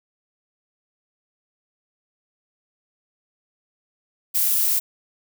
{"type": "noise", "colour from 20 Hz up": "violet", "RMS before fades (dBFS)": -20, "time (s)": [4.34, 4.8], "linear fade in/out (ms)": 20, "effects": []}